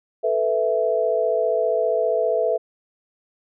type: chord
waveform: sine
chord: A suspended second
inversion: none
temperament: just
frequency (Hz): 440 / 495 / 660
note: A4 / B4 / E5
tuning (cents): 0 / +4 / +2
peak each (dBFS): -23 / -23 / -21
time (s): 0.23-2.58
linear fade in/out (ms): 20
effects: none